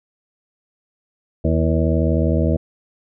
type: harmonic tone with a mistuned harmonic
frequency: 79.5 Hz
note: D#2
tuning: 38 cents sharp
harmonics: 1 / 2 / 3 / 4 / 6 / 7 / 8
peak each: -18 / -21 / -23 / -24 / -26 / -26 / -27 dBFS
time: 1.44-2.57 s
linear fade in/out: 10 ms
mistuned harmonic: 4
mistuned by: +73 cents
effects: none